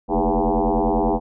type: tone with frequency modulation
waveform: sine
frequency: 229.3 Hz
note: A#3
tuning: 28 cents flat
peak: -16 dBFS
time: 0.08-1.2 s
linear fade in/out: 50 ms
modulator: 89.7 Hz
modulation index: 7.4
effects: none